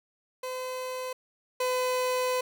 30% pulse tone pair in turn, 511 / 505.7 Hz, C5 / B4, -41 / +41 cents, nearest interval unison, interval 18 cents, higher first, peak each -30 / -23 dBFS, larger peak second, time 0.43-1.13 / 1.6-2.41 s, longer second, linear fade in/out 5 ms, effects none

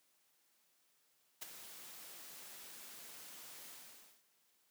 white noise with ADSR envelope, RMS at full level -42 dBFS, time 1.41-4.24 s, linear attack 16 ms, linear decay 12 ms, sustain -11 dB, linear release 550 ms, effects white hiss -75 dBFS RMS until 4.7 s + high-pass 150 Hz 12 dB/octave

